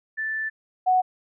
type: tone pair in turn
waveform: sine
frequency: 1760 / 740 Hz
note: A6 / F#5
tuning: 0 / 0 cents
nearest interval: octave + minor third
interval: 1500 cents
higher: first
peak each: -25 / -16 dBFS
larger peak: second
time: 0.17-0.5 / 0.86-1.02 s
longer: first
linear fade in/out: 20 ms
effects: none